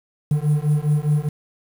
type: beating tone pair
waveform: triangle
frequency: 146.83 / 151.73 Hz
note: D3 / D#3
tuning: 0 / -43 cents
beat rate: 4.9 Hz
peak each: -17 dBFS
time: 0.31-1.29 s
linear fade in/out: 5 ms
effects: tanh soft clip ceiling -7 dBFS + 7-bit